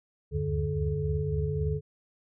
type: tone cluster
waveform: sine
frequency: 74.4 / 78.1 / 95.7 / 147.9 / 429.5 Hz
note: D2 / D#2 / G2 / D3 / A4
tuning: +23 / +7 / -41 / +13 / -42 cents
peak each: -35 / -34 / -34 / -30 / -33 dBFS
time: 0.31-1.81 s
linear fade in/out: 50 ms
effects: none